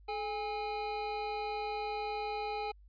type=tone pair together; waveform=square; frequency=430.2 / 818.5 Hz; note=A4 / G#5; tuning=-39 / -25 cents; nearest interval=major seventh; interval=1114 cents; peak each=-40 / -37 dBFS; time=0.08-2.72 s; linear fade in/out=10 ms; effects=added 50 Hz sine -55 dBFS peak until 2.88 s + resampled to 11025 Hz